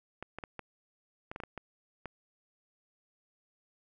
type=clicks; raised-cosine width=0.5 ms; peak=-25 dBFS; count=10; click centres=0.226 / 0.386 / 0.438 / 0.593 / 1.315 / 1.361 / 1.402 / 1.436 / 1.577 / 2.057 s; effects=none